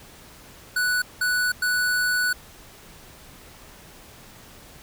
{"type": "tone bursts at uneven times", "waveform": "square", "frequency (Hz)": 1480, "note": "F#6", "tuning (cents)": 0, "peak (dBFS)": -21, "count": 3, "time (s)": [[0.76, 1.02], [1.21, 1.52], [1.62, 2.33]], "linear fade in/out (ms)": 5, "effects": ["pink hiss -47 dBFS RMS until 4.82 s"]}